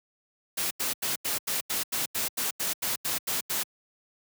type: noise bursts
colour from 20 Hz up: white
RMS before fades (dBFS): -29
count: 14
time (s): 0.57-3.635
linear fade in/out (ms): 10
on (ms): 140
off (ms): 85
effects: high-pass 100 Hz 12 dB/octave